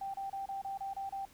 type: tone bursts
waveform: sine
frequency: 784 Hz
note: G5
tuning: in tune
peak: -36 dBFS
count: 8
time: 0.01-1.253 s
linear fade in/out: 5 ms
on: 130 ms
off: 29 ms
effects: pink hiss -61 dBFS RMS until 1.33 s